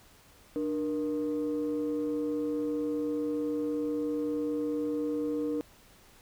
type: tone pair together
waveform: sine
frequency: 297.5 / 472.3 Hz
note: D4 / A#4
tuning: +22 / +23 cents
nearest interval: minor sixth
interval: 801 cents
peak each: -29 / -31 dBFS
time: 0.56-5.61 s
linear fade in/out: 0 ms
effects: tanh soft clip ceiling -24 dBFS + pink hiss -58 dBFS RMS until 6.21 s